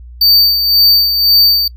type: tone with tremolo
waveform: square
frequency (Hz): 4600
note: D8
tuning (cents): -37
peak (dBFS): -5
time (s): 0.21-1.68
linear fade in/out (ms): 5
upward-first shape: sine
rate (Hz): 1.9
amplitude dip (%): 55
effects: noise-tail reverb RT60 0.1 s tail -25 dB re dry + added 60 Hz sine -30 dBFS peak until 1.76 s